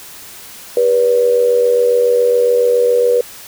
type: tone with amplitude modulation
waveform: sine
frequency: 485.6 Hz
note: B4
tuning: 29 cents flat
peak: -6 dBFS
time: 0.77-3.21 s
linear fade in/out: 2 ms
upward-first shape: sine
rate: 87.2 Hz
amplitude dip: 65%
effects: white hiss -35 dBFS RMS until 3.47 s

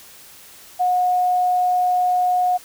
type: tone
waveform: sine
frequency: 725 Hz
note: F#5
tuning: 35 cents flat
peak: -15 dBFS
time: 0.79-2.58 s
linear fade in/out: 20 ms
effects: white hiss -44 dBFS RMS until 2.64 s

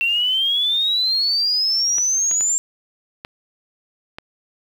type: exponential sweep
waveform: sine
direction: up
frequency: 2699 to 7420 Hz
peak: -16 dBFS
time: 0.01-2.58 s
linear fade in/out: 0 ms
type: clicks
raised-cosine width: 0.3 ms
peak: -16 dBFS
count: 5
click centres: 1.983 / 2.313 / 2.408 / 3.249 / 4.185 s
effects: 7-bit

